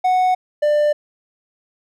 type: tone pair in turn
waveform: triangle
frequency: 738 / 594.2 Hz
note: F#5 / D5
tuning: -5 / +20 cents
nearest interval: major third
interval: 375 cents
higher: first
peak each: -11 dBFS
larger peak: neither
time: 0.04-0.35 / 0.62-0.93 s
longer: neither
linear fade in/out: 10 ms
effects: none